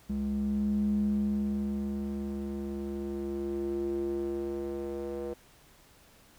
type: tone with band-pass filter sweep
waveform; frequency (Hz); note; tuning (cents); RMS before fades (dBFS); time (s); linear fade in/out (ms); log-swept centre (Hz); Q
square; 69.3; C#2; 0; -32; 0.09-5.34; 10; 180 to 440; 5.5
effects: pink hiss -59 dBFS RMS until 6.38 s